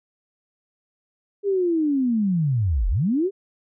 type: linear two-way sweep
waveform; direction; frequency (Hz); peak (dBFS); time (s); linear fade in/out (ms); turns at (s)
sine; down then up; 410 to 37.33 to 410; -18; 1.43-3.31; 50; 2.89
effects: none